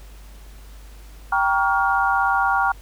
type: chord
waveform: sine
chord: G half-diminished seventh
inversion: none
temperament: just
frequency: 784 / 940.8 / 1128.9 / 1411.2 Hz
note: G5 / Bb5 / Db6 / F6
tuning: 0 / +16 / +31 / +18 cents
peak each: -21 / -23 / -24 / -21 dBFS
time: 1.32-2.72 s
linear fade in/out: 5 ms
effects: added 50 Hz sine -39 dBFS peak until 2.81 s + pink hiss -50 dBFS RMS until 2.81 s